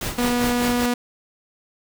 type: noise with tremolo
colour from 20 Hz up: pink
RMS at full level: -26 dBFS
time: 0.01-0.86 s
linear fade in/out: 2 ms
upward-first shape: sine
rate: 5 Hz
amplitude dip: 70%
type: tone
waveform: sawtooth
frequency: 243.2 Hz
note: B3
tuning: 26 cents flat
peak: -15 dBFS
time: 0.18-0.94 s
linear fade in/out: 5 ms
effects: none

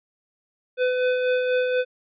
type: tone with tremolo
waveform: square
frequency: 503 Hz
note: B4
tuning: 32 cents sharp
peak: -19 dBFS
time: 0.77-1.85 s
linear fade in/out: 50 ms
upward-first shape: sine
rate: 4.1 Hz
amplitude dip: 35%
effects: resampled to 8000 Hz

